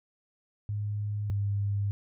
sine tone pair in turn, 103.83 / 100.99 Hz, G#2 / G#2, 0 / -48 cents, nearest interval unison, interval 48 cents, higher first, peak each -29 / -26 dBFS, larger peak second, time 0.69-1.3 / 1.3-1.91 s, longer neither, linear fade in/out 0 ms, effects none

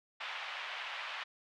white band-pass noise, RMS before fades -42 dBFS, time 0.2-1.24 s, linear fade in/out 10 ms, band 730 to 3100 Hz, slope 24 dB/octave, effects none

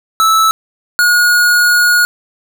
square tone pair in turn, 1311 / 1443.8 Hz, E6 / F#6, -10 / -43 cents, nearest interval major second, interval 167 cents, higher second, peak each -8 dBFS, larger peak neither, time 0.2-0.51 / 0.99-2.05 s, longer second, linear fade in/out 0 ms, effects none

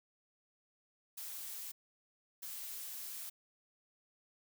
blue noise bursts at uneven times, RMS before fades -45 dBFS, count 2, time 1.17-1.72 / 2.42-3.3 s, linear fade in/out 10 ms, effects none

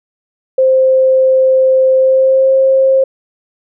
sine tone with pitch glide, 523.3 to 532.1 Hz, C5 to C5, 0 to +29 cents, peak -6 dBFS, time 0.58-3.04 s, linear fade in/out 5 ms, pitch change +29 cents, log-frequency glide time 1.97-2.53 s, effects none

